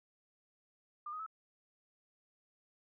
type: tone with pitch steps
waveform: sine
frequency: 1200 / 1250.2 / 1302.6 Hz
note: D6 / D#6 / E6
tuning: +37 / +8 / -21 cents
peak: -40 dBFS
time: 1.06-1.264 s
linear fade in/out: 5 ms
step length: 68 ms
effects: none